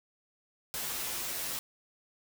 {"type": "noise with comb filter", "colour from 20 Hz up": "white", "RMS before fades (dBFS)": -36, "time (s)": [0.74, 1.59], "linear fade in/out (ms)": 0, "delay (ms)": 10, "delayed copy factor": -0.8, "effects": []}